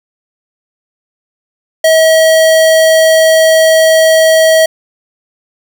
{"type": "tone", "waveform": "square", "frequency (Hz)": 641, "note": "E5", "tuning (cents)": -49, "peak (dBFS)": -5, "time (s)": [1.84, 4.66], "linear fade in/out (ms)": 5, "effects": []}